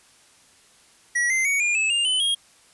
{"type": "tone with pitch steps", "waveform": "square", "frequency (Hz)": [1927, 2077, 2239, 2414, 2602, 2805, 3024, 3260], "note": ["B6", "C7", "C#7", "D7", "E7", "F7", "F#7", "G#7"], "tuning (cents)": [-43, -13, 17, 47, -23, 7, 37, -33], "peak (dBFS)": -20, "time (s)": [1.15, 2.35], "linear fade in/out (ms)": 10, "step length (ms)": 150, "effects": ["white hiss -55 dBFS RMS until 2.73 s", "resampled to 24000 Hz"]}